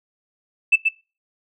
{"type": "tone with echo", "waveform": "sine", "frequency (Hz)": 2637, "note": "E7", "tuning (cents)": 0, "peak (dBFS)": -9, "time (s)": [0.72, 0.76], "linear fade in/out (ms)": 10, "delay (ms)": 130, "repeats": 1, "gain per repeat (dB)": -5, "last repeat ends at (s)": 0.89, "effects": ["noise-tail reverb RT60 0.3 s tail -20 dB re dry", "tanh soft clip ceiling -5 dBFS"]}